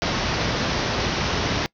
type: low-pass noise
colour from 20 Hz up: pink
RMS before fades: -23 dBFS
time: 0.02-1.66 s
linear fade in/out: 0 ms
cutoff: 6000 Hz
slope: 96 dB/octave
effects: noise-tail reverb RT60 0.1 s tail -23 dB re dry + high-pass 60 Hz 12 dB/octave